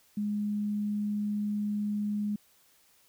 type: tone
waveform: sine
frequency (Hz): 207.7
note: G#3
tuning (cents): 0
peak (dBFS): -28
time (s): 0.17-2.36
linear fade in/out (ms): 5
effects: white hiss -64 dBFS RMS until 3.08 s